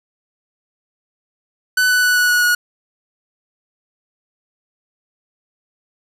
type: tone with pitch steps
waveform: 45% pulse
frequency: 1500 / 1490.5 / 1481.1 / 1471.7 / 1462.4 / 1453.1 Hz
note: F#6 / F#6 / F#6 / F#6 / F#6 / F#6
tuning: +23 / +12 / +1 / -10 / -21 / -32 cents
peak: -12 dBFS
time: 1.77-2.55 s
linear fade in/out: 5 ms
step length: 130 ms
effects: none